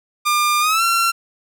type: tone with pitch glide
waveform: sawtooth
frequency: 1200 to 1362.6 Hz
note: D6 to F6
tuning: +37 to -43 cents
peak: -11 dBFS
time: 0.25-1.12 s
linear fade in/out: 20 ms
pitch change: +220 cents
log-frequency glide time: 0.6-0.83 s
effects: none